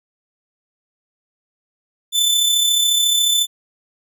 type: tone with amplitude modulation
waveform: sawtooth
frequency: 3520 Hz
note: A7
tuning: in tune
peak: -9 dBFS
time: 2.12-3.47 s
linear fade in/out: 50 ms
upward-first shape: sine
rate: 34.1 Hz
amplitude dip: 40%
effects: none